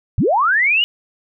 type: linear sweep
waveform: sine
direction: up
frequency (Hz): 68.2 to 2960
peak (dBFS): -12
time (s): 0.18-0.84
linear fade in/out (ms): 0
effects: none